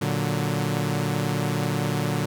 sawtooth chord, Bb augmented, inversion none, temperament equal, 116.54 / 146.83 / 185 Hz, Bb2 / D3 / F#3, 0 / 0 / 0 cents, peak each -24 / -22 / -25 dBFS, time 0.01-2.26 s, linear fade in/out 10 ms, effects none

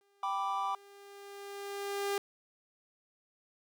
sawtooth tone with exponential growth, 400.7 Hz, G4, 38 cents sharp, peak -26 dBFS, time 0.01-2.18 s, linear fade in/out 1 ms, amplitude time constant 470 ms
triangle chord, G major, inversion none, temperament equal, 784 / 987.8 / 1174.7 Hz, G5 / B5 / D6, 0 / 0 / 0 cents, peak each -34 / -35 / -33 dBFS, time 0.23-0.75 s, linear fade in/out 2 ms
effects none

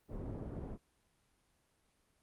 pink low-pass noise, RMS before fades -43 dBFS, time 0.08-0.78 s, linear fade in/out 50 ms, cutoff 480 Hz, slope 12 dB/octave, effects pink hiss -75 dBFS RMS until 2.22 s + Opus 32 kbps

